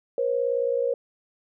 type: tone pair together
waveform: sine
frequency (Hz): 481.1 / 540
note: B4 / C#5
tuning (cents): -45 / -45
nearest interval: major second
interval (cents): 200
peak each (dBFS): -24 / -25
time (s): 0.18-0.94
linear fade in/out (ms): 2
effects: none